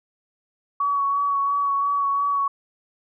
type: tone with vibrato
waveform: sine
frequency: 1126 Hz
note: C#6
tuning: 27 cents sharp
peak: -19 dBFS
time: 0.8-2.48 s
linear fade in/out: 5 ms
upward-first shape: sine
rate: 2.9 Hz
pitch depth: 19 cents each way
effects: none